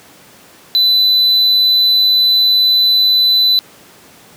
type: tone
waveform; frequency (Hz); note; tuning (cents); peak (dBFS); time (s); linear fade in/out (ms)
triangle; 4001; B7; +22; -7; 0.75-3.59; 0
effects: pink hiss -42 dBFS RMS until 4.36 s + high-pass 150 Hz 12 dB/octave